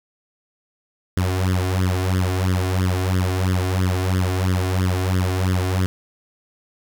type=tone with flanger; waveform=sawtooth; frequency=92.5 Hz; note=F#2; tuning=in tune; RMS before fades=-20 dBFS; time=1.17-5.86 s; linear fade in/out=0 ms; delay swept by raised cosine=0.59 to 2.89 ms; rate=3 Hz; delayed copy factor=+0.95; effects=8-bit